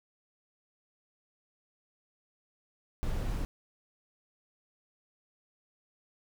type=noise; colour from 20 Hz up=brown; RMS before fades=-32 dBFS; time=3.03-3.45 s; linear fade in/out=0 ms; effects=none